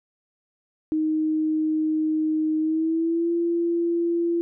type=tone with pitch glide; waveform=sine; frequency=312 to 340.2 Hz; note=D#4 to F4; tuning=+5 to -45 cents; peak=-20 dBFS; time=0.92-4.41 s; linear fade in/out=0 ms; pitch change=+150 cents; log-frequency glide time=2.59-3.31 s; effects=none